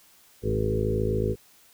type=harmonic tone with a mistuned harmonic; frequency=53.6 Hz; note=A1; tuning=45 cents flat; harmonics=1 / 2 / 3 / 4 / 5 / 6 / 7 / 8 / 9; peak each=-31 / -28 / -35 / -33 / -39 / -39 / -30 / -30 / -32 dBFS; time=0.42-1.36 s; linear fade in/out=50 ms; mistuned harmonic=8; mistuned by=-20 cents; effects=white hiss -57 dBFS RMS until 1.73 s